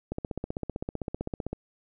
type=click train; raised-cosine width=2 ms; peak=-18 dBFS; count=23; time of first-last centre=0.12-1.53 s; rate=15.6 Hz; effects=none